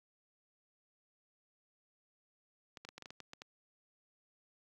clicks, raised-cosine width 0.2 ms, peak -30 dBFS, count 10, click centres 2.772 / 2.85 / 2.889 / 2.98 / 3.023 / 3.058 / 3.105 / 3.203 / 3.334 / 3.419 s, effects high-pass 100 Hz 12 dB/octave + 12-bit

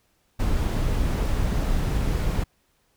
brown noise, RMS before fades -23 dBFS, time 0.39-2.44 s, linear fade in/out 10 ms, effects pink hiss -67 dBFS RMS until 2.96 s

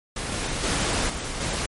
pink noise with level steps, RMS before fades -30 / -28 / -24 / -31 / -27 dBFS, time 0.16-1.66 s, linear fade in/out 5 ms, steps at 0.31 / 0.63 / 1.09 / 1.4 s, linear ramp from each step 10 ms, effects MP3 48 kbps

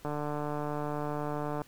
click train, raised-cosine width 1 ms, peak -21 dBFS, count 233, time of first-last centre 0.05-1.618 s, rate 148 Hz, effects pink hiss -58 dBFS RMS until 1.67 s

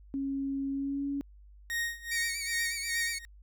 sine tone with pitch glide, 274 to 280.7 Hz, C#4 to C#4, -20 to +22 cents, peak -30 dBFS, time 0.14-1.21 s, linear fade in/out 0 ms, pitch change +42 cents, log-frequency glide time 0.71-1.05 s
40% pulse tone with tremolo, 1864.7 Hz, A#6, in tune, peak -28 dBFS, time 1.7-3.25 s, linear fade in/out 0 ms, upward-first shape sine, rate 2.5 Hz, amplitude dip 90%
15% pulse tone with vibrato, 2262 Hz, C#7, 34 cents sharp, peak -27 dBFS, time 2.11-3.19 s, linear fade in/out 10 ms, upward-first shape sine, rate 8.3 Hz, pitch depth 54 cents each way
effects added 50 Hz sine -51 dBFS peak until 3.42 s

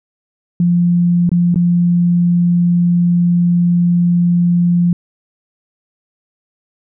sine tone with dropouts, 174.2 Hz, F3, 4 cents flat, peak -9 dBFS, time 0.6-4.93 s, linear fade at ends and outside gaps 2 ms, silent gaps 1.293-1.316 / 1.544-1.558 s, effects none

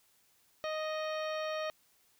harmonic tone, 622.3 Hz, D#5, in tune, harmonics 1 / 2 / 3 / 4 / 5 / 6 / 7 / 9, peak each -35 / -41 / -45 / -47 / -49 / -51 / -52 / -54 dBFS, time 0.64-1.7 s, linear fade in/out 0 ms, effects white hiss -69 dBFS RMS until 2.19 s

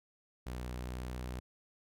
sawtooth tone with pitch glide, 61.74 to 62.28 Hz, B1 to B1, 0 to +15 cents, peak -35 dBFS, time 0.46-1.4 s, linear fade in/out 10 ms, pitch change +15 cents, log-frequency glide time 0.73-1.15 s, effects none

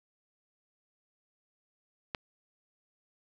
click, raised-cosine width 0.3 ms, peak -17 dBFS, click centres 2.148 s, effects none

